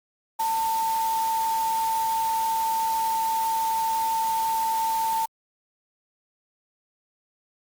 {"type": "tone in noise", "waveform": "sine", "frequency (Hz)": 897, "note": "A5", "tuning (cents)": 33, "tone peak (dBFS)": -22, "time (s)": [0.39, 5.26], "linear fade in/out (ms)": 10, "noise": "white", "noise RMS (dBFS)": -36, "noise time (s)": [0.39, 5.26], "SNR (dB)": 11, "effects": ["Opus 48 kbps"]}